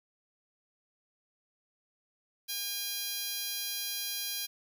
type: tone with high-pass filter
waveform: 10% pulse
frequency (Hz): 810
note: G#5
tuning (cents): -43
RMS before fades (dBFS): -36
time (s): 2.48-4.47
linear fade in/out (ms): 20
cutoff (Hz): 4600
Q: 0.64
effects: none